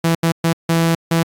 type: tone bursts at uneven times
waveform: sawtooth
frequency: 165.7 Hz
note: E3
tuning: 9 cents sharp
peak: -9 dBFS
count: 5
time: 0.04-0.15 / 0.23-0.32 / 0.44-0.53 / 0.69-0.95 / 1.11-1.23 s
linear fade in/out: 5 ms
effects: AAC 64 kbps